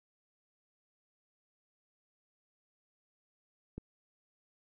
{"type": "click", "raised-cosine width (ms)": 3, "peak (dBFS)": -28, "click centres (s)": 3.78, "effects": []}